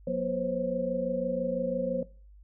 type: tone cluster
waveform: sine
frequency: 181.4 / 240.7 / 510 / 536 Hz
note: F#3 / B3 / C5 / C5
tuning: -34 / -44 / -44 / +42 cents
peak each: -34 / -35 / -34 / -30 dBFS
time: 0.07-2.03 s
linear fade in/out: 5 ms
effects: noise-tail reverb RT60 0.4 s tail -21 dB re dry + added 50 Hz sine -50 dBFS peak until 2.43 s